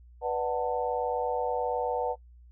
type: chord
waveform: sine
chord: B minor seventh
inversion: none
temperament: just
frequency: 493.9 / 592.7 / 740.8 / 889 Hz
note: B4 / D5 / F#5 / A5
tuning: 0 / +16 / +2 / +18 cents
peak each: -30 / -35 / -32 / -33 dBFS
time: 0.21-2.16 s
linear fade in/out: 50 ms
effects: noise-tail reverb RT60 0.1 s tail -20 dB re dry + added 60 Hz sine -50 dBFS peak until 2.51 s